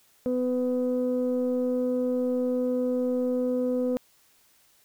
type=tone pair together; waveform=sine; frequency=251 / 501.4 Hz; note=B3 / B4; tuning=+28 / +26 cents; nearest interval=octave; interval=1198 cents; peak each=-25 dBFS; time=0.26-3.97 s; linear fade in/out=0 ms; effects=tanh soft clip ceiling -18 dBFS + white hiss -62 dBFS RMS until 4.84 s